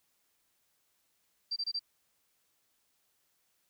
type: tone bursts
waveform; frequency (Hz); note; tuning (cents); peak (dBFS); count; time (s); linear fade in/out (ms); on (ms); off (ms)
sine; 4699; D8; 0; -31; 4; 1.51-1.794; 10; 53; 24
effects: white hiss -75 dBFS RMS until 3.69 s